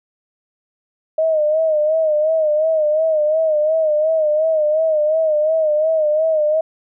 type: tone with vibrato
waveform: sine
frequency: 622.3 Hz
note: D#5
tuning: in tune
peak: -13 dBFS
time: 1.18-6.61 s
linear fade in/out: 5 ms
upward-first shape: sine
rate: 2.8 Hz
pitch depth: 67 cents each way
effects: none